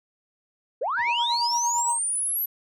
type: linear sweep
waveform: sine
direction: up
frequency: 421 to 12000 Hz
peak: -23 dBFS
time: 0.81-2.46 s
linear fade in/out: 10 ms
type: tone with tremolo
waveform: sine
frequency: 948 Hz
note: A#5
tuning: 29 cents sharp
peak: -20 dBFS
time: 0.96-1.99 s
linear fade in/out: 50 ms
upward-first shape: sine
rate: 8.8 Hz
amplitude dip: 55%
effects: tanh soft clip ceiling -16 dBFS